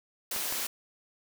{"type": "high-pass noise", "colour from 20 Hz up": "white", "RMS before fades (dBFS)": -33, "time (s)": [0.31, 0.67], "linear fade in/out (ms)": 5, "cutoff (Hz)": 250, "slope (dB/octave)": 12}
{"type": "clicks", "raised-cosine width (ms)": 0.5, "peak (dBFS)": -22, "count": 2, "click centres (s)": [0.363, 0.525]}
{"effects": []}